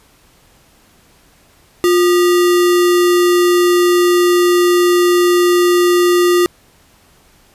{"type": "tone with sample-and-hold", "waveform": "sine", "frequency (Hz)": 353.4, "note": "F4", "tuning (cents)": 21, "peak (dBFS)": -8, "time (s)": [1.84, 6.46], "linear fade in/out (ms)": 0, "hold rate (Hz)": 1575, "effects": ["pink hiss -50 dBFS RMS until 7.54 s", "resampled to 32000 Hz"]}